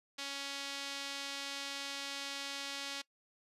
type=tone with band-pass filter; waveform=sawtooth; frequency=278.5 Hz; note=C#4; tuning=8 cents sharp; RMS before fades=-42 dBFS; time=0.18-3.02 s; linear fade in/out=10 ms; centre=4100 Hz; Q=1.2; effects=noise-tail reverb RT60 0.1 s tail -22 dB re dry + resampled to 32000 Hz